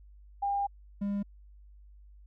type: tone pair in turn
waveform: sine / triangle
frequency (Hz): 802 / 201.4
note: G5 / G3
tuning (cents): +39 / +47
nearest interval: 2 octaves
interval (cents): 2392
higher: first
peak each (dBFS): -27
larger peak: neither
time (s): 0.42-0.67 / 1.01-1.23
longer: first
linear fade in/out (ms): 10
effects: added 50 Hz sine -51 dBFS peak until 2.26 s